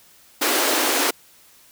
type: high-pass noise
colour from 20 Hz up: pink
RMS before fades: -20 dBFS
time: 0.41-1.11 s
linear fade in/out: 10 ms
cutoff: 260 Hz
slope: 96 dB/octave
effects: white hiss -52 dBFS RMS until 1.71 s